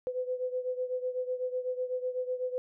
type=beating tone pair; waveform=sine; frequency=503 / 511 Hz; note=B4 / C5; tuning=+32 / -41 cents; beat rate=8 Hz; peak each=-32 / -36 dBFS; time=0.07-2.58 s; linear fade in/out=0 ms; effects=none